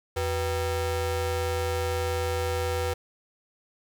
35% pulse ring-modulated tone, 287.5 Hz, D4, 37 cents flat, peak -21 dBFS, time 0.16-2.94 s, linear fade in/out 10 ms, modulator 203 Hz, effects none

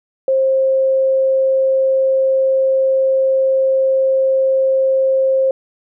sine tone, 531 Hz, C5, 25 cents sharp, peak -11 dBFS, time 0.28-5.51 s, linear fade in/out 2 ms, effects none

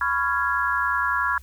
sine chord, C# dominant seventh, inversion third, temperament just, 997.9 / 1108.7 / 1385.9 / 1663.1 Hz, B5 / C#6 / E#6 / G#6, +18 / 0 / -14 / +2 cents, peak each -27 / -27 / -25 / -25 dBFS, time 0.01-1.38 s, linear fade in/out 2 ms, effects added 69 Hz sine -42 dBFS peak until 1.42 s + white hiss -56 dBFS RMS until 1.42 s

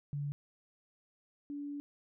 sine tone pair in turn, 143.9 / 287.8 Hz, D3 / D4, -35 / -35 cents, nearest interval octave, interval 1200 cents, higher second, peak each -34 / -38 dBFS, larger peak first, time 0.13-0.32 / 1.5-1.8 s, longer second, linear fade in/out 0 ms, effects none

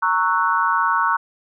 sine chord, F# dominant seventh, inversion first, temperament equal with one note detuned, 925.9 / 1108.7 / 1318.5 / 1480 Hz, A#5 / C#6 / E6 / F#6, -12 / 0 / 0 / 0 cents, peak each -21 / -20 / -23 / -22 dBFS, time 0.02-1.17 s, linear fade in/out 10 ms, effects none

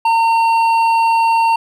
triangle tone with hard clipping, 912 Hz, A#5, 38 cents flat, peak -12 dBFS, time 0.05-1.56 s, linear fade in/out 5 ms, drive 11 dB, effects none

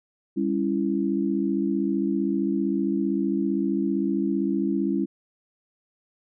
sine chord, C# diminished, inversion second, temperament just, 199.57 / 277.2 / 332.6 Hz, G3 / C#4 / E4, +31 / 0 / +16 cents, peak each -26 dBFS, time 0.36-5.06 s, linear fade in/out 20 ms, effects none

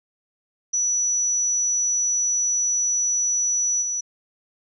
sine tone with level steps, 5910 Hz, F#8, 3 cents flat, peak -19 / -23 dBFS, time 0.73-4.01 s, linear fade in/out 10 ms, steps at 3.81 s, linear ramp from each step 20 ms, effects none

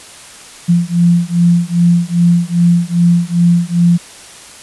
sine beating tone pair, 171.4 / 173.9 Hz, F3 / F3, -32 / -7 cents, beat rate 2.5 Hz, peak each -11 dBFS, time 0.68-3.98 s, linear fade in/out 20 ms, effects white hiss -35 dBFS RMS until 4.62 s + resampled to 24000 Hz

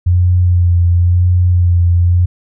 sine tone with vibrato, 88.3 Hz, F2, 20 cents sharp, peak -7 dBFS, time 0.06-2.26 s, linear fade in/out 10 ms, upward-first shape sine, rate 0.96 Hz, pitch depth 28 cents each way, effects none

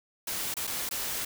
white noise with dropouts, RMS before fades -33 dBFS, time 0.27-1.25 s, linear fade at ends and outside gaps 5 ms, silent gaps 0.541-0.567 / 0.67-0.674 / 0.891-0.91 s, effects none

